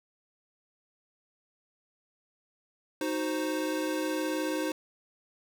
square chord, C diminished, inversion first, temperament equal, 311.1 / 370 / 523.3 Hz, Eb4 / Gb4 / C5, 0 / 0 / 0 cents, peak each -32 / -37 / -35 dBFS, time 3.01-4.72 s, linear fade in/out 2 ms, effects none

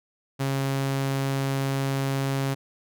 sawtooth tone, 136.3 Hz, C#3, 29 cents flat, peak -20 dBFS, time 0.39-2.55 s, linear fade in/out 20 ms, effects none

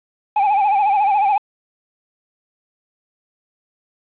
triangle tone with vibrato, 813 Hz, G#5, 37 cents flat, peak -11 dBFS, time 0.36-1.38 s, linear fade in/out 5 ms, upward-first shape sine, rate 14 Hz, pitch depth 88 cents each way, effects resampled to 8000 Hz + 7-bit

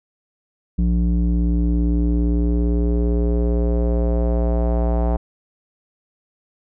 square tone with low-pass filter sweep, 58.8 Hz, A#1, 16 cents sharp, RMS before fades -18 dBFS, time 0.78-5.17 s, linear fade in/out 10 ms, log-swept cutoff 210 to 740 Hz, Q 2.6, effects none

